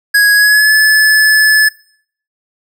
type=tone with pitch glide; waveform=square; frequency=1661.2 to 1726.7 Hz; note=G#6 to A6; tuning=0 to -33 cents; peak=-6 dBFS; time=0.14-1.69 s; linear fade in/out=10 ms; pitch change=+67 cents; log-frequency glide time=0.34-0.73 s; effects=noise-tail reverb RT60 0.6 s tail -22 dB re dry